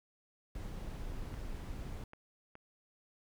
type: noise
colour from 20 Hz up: brown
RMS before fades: -42 dBFS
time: 0.55-2.04 s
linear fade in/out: 2 ms
type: clicks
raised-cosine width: 0.5 ms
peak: -36 dBFS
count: 3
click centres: 1.341 / 2.134 / 2.554 s
effects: none